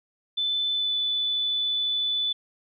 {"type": "tone with pitch glide", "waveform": "sine", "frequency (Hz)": [3514, 3486], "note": ["A7", "A7"], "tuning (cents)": [-3, -17], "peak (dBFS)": -23, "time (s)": [0.37, 2.33], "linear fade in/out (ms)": 10, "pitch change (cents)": -14, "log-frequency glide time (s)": [0.73, 0.95], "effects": []}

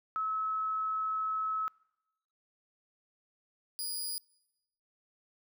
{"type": "tone pair in turn", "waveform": ["sine", "15% pulse"], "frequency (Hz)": [1293, 4904], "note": ["E6", "D#8"], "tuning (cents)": [-34, -26], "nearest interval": "octave + major seventh", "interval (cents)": 2308, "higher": "second", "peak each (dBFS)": [-30, -28], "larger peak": "second", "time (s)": [[0.16, 1.68], [3.79, 4.18]], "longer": "first", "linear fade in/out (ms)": 0, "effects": ["noise-tail reverb RT60 0.9 s tail -25 dB re dry"]}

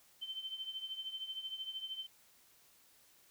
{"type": "tone with tremolo", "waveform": "sine", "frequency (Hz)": 3090, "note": "G7", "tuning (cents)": -26, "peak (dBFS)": -37, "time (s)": [0.21, 2.07], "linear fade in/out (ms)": 20, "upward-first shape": "triangle", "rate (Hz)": 13, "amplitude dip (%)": 80, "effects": ["white hiss -66 dBFS RMS until 3.3 s"]}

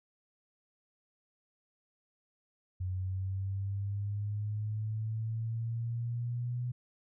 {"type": "linear sweep", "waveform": "sine", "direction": "up", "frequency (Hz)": [91.5, 123.47], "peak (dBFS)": -32, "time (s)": [2.8, 6.72], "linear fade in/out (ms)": 10, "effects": []}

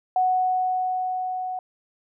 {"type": "tone with level ramp", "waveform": "sine", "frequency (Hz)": 740, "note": "F#5", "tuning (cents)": 0, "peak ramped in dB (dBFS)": [-17, -27], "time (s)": [0.16, 1.59], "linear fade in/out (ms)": 2, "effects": []}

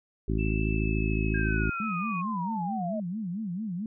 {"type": "harmonic tone", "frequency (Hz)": 53.8, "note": "A1", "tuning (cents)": -38, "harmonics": [1, 2, 3, 4, 5, 6, 7], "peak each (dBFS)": [-28, -31, -33, -34, -35, -36, -36], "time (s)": [0.28, 1.7], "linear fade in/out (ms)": 5}
{"type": "tone with pitch glide", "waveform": "sine", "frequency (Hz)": [2643, 2480], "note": ["E7", "D#7"], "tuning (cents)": [4, -6], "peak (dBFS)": -36, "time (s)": [0.38, 2.22], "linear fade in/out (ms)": 20, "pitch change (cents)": -110, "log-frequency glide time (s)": [0.68, 2.02]}
{"type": "linear sweep", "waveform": "sine", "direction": "down", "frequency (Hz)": [1626, 612], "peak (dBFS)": -31, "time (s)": [1.34, 3], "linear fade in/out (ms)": 5}
{"type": "tone with vibrato", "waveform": "sine", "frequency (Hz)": 196, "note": "G3", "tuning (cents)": 0, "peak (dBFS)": -30, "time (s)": [1.8, 3.86], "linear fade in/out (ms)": 2, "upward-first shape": "sine", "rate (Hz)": 4.5, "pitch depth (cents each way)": 240}
{"effects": []}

